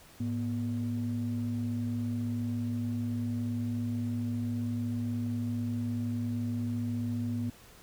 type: tone pair together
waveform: sine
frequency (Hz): 106.8 / 241.1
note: G#2 / B3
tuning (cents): +49 / -41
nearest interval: octave + major second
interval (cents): 1410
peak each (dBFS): -32 / -31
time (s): 0.2-7.5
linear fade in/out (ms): 5
effects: tanh soft clip ceiling -24 dBFS + pink hiss -55 dBFS RMS until 7.82 s